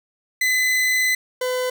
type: tone pair in turn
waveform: 40% pulse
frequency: 2019 / 504.8 Hz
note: B6 / B4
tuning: +38 / +38 cents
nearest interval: 2 octaves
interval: 2400 cents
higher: first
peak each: -16 / -20 dBFS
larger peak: first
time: 0.41-1.15 / 1.41-1.7 s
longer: first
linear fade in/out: 5 ms
effects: none